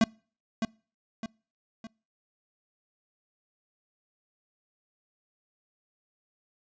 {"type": "tone with echo", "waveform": "square", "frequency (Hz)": 223.4, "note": "A3", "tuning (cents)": 27, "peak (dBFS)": -19, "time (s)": [0.01, 0.04], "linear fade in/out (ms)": 2, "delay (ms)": 610, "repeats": 3, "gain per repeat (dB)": -7, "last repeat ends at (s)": 1.87, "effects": ["noise-tail reverb RT60 0.4 s tail -26 dB re dry", "resampled to 16000 Hz"]}